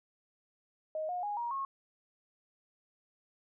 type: tone with pitch steps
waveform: sine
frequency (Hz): 625 / 717.9 / 824.7 / 947.3 / 1088.2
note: D#5 / F5 / G#5 / A#5 / C#6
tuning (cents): +8 / +48 / -12 / +28 / -32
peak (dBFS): -33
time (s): 0.95-1.65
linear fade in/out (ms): 2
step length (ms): 140
effects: none